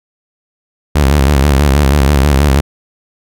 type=tone with vibrato; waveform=sawtooth; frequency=70.4 Hz; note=C#2; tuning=27 cents sharp; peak=-3 dBFS; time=0.95-2.61 s; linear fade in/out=10 ms; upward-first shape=square; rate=6.2 Hz; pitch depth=85 cents each way; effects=none